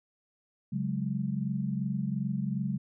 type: chord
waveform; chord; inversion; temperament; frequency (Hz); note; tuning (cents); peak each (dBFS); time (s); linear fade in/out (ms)
sine; C# suspended fourth; none; equal; 138.59 / 185 / 207.7; C#3 / F#3 / G#3; 0 / 0 / 0; -33; 0.72-2.78; 10
effects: none